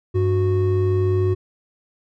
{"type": "tone pair together", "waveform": "triangle", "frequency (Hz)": [98, 367.9], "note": ["G2", "F#4"], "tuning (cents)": [0, -10], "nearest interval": "octave + major seventh", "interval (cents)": 2290, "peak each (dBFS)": [-16, -18], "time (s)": [0.14, 1.35], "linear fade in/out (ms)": 20, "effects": []}